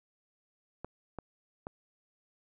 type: clicks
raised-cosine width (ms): 1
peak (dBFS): -25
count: 3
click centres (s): 0.846 / 1.187 / 1.669
effects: none